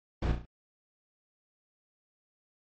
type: noise with echo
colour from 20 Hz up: brown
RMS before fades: -29 dBFS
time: 0.22-0.32 s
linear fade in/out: 5 ms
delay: 34 ms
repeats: 4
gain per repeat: -6 dB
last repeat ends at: 0.456 s
effects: low-pass 4000 Hz 12 dB/octave + MP3 32 kbps